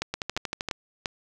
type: two click trains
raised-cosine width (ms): 0.2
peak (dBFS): -12 / -10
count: 8 / 4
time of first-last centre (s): 0.14-0.687 / 0.02-1.058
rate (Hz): 12.8 / 2.89
effects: none